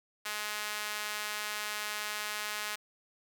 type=tone with high-pass filter; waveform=sawtooth; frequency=210.5 Hz; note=G#3; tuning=24 cents sharp; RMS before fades=-37 dBFS; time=0.25-2.76 s; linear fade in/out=10 ms; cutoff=1500 Hz; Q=0.85; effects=none